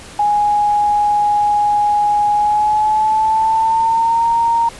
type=tone with pitch glide; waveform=sine; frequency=830 to 926.3 Hz; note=G#5 to A#5; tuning=-1 to -11 cents; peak=-11 dBFS; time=0.19-4.69 s; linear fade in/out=5 ms; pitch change=+190 cents; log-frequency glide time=2.34-4.28 s; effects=pink hiss -36 dBFS RMS until 4.79 s + resampled to 24000 Hz